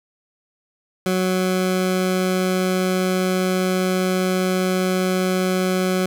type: tone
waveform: 20% pulse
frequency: 185 Hz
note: F#3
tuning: in tune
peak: -13 dBFS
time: 1.06-6.06 s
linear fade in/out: 2 ms
effects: none

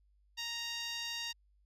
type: tone with band-pass filter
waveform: 10% pulse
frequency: 932.3 Hz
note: A#5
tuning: in tune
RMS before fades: -40 dBFS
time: 0.37-1.33 s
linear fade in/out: 20 ms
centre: 4000 Hz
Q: 0.8
effects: added 50 Hz sine -66 dBFS peak until 1.65 s + resampled to 32000 Hz

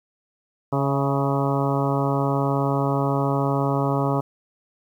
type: harmonic tone with a mistuned harmonic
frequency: 139 Hz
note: C#3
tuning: 5 cents sharp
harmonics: 1 / 2 / 3 / 4 / 5 / 6 / 7 / 8 / 9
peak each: -23 / -26 / -28 / -29 / -30 / -31 / -31 / -32 / -33 dBFS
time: 0.72-4.21 s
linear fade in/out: 10 ms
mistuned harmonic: 5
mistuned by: -34 cents
effects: 9-bit

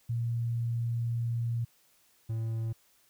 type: tone pair in turn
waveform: sine / triangle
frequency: 117.3 / 112.75 Hz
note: A#2 / A2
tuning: +11 / +43 cents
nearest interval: minor second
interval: 68 cents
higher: first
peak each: -28 dBFS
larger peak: neither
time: 0.09-1.65 / 2.29-2.73 s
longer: first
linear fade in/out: 10 ms
effects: white hiss -66 dBFS RMS until 3.09 s

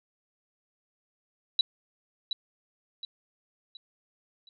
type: tone with echo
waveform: sine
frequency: 3931 Hz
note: B7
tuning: 9 cents flat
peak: -19 dBFS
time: 1.59-1.61 s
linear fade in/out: 2 ms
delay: 720 ms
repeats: 4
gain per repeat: -8 dB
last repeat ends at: 4.49 s
effects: none

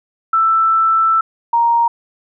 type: tone pair in turn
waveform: sine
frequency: 1326 / 935.1 Hz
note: E6 / A#5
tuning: +10 / +5 cents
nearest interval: tritone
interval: 605 cents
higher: first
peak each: -10 dBFS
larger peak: neither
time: 0.33-1.21 / 1.53-1.88 s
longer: first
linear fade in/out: 5 ms
effects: none

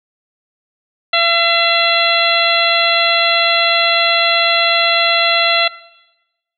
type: harmonic tone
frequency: 677 Hz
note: E5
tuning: 46 cents sharp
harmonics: 1 / 2 / 3 / 4 / 5 / 6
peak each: -18 / -18 / -18 / -18 / -18 / -18 dBFS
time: 1.13-5.68 s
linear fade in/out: 5 ms
effects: noise-tail reverb RT60 1.0 s tail -18 dB re dry

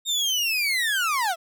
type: linear sweep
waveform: 30% pulse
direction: down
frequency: 3713 to 634 Hz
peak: -19 dBFS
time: 0.05-1.36 s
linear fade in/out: 50 ms
effects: none

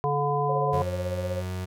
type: harmonic tone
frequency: 144.1 Hz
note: D3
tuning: 33 cents flat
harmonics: 1 / 3 / 5 / 7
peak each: -28 / -28 / -28 / -28 dBFS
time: 0.04-0.82 s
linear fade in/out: 0 ms
type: tone with tremolo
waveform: sine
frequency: 540 Hz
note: C#5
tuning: 45 cents flat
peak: -26 dBFS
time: 0.49-1.42 s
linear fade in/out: 2 ms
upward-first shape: triangle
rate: 16 Hz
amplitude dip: 80%
type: tone with pitch glide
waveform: 35% pulse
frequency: 90.2 to 91.99 Hz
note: F#2 to F#2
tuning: -44 to -10 cents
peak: -28 dBFS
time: 0.72-1.66 s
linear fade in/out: 20 ms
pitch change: +34 cents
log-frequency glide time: 0.93-1.29 s
effects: none

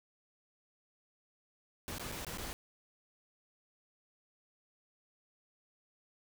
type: noise with dropouts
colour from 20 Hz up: pink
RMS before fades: -42 dBFS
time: 1.88-2.53 s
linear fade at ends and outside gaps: 0 ms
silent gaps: 1.983-1.996 / 2.116-2.122 / 2.248-2.267 / 2.374-2.383 s
effects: none

